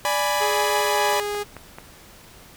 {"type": "chord", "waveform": "sawtooth", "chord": "G# diminished", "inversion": "second", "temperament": "equal", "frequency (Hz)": [587.3, 830.6, 987.8], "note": ["D5", "G#5", "B5"], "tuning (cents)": [0, 0, 0], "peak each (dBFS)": -21, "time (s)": [0.05, 1.2], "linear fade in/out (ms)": 0}
{"type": "tone with pitch glide", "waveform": "sawtooth", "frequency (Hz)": [418.3, 412.5], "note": ["G#4", "G#4"], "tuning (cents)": [12, -12], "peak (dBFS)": -21, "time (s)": [0.4, 1.44], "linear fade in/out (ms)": 20, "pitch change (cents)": -24, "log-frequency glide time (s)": [0.82, 1.25]}
{"type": "click train", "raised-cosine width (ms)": 0.5, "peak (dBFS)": -21, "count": 4, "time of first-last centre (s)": [1.13, 1.785], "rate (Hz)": 4.58}
{"effects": ["pink hiss -47 dBFS RMS until 2.56 s"]}